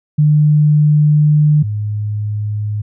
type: tone pair in turn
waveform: sine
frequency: 150.1 / 105.08 Hz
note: D3 / G#2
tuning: +38 / +21 cents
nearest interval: tritone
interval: 617 cents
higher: first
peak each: -7 / -16 dBFS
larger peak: first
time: 0.18-1.63 / 1.63-2.82 s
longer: first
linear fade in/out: 10 ms
effects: none